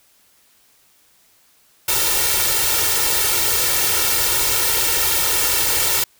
white noise with comb filter, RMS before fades -18 dBFS, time 1.88-6.04 s, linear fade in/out 5 ms, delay 2.2 ms, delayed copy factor +1, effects white hiss -56 dBFS RMS until 6.19 s

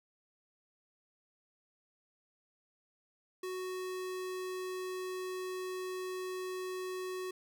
square tone, 370 Hz, F#4, in tune, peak -38 dBFS, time 3.43-7.31 s, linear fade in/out 5 ms, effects none

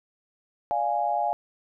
sine chord, D diminished, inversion none, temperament equal, 587.3 / 698.5 / 830.6 Hz, D5 / F5 / Ab5, 0 / 0 / 0 cents, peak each -32 / -26 / -26 dBFS, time 0.71-1.33 s, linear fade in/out 0 ms, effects none

